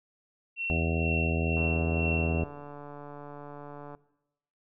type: tone with tremolo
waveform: sine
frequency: 2717 Hz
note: F7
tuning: 48 cents flat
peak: -29 dBFS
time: 0.56-2.45 s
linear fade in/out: 50 ms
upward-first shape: sine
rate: 2.1 Hz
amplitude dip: 60%
type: harmonic tone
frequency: 81.9 Hz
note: E2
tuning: 11 cents flat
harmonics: 1 / 2 / 3 / 4 / 5 / 6 / 7 / 8 / 9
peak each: -29 / -32 / -35 / -38 / -38 / -41 / -40 / -39 / -41 dBFS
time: 0.7-2.44 s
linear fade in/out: 0 ms
type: click train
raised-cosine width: 1 ms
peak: -30 dBFS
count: 346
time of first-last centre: 1.57-3.949 s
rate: 145 Hz
effects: noise-tail reverb RT60 0.9 s tail -19 dB re dry